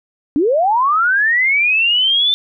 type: linear sweep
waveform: sine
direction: up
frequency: 265.1 to 3568 Hz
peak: -11 dBFS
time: 0.36-2.34 s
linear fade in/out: 0 ms
effects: none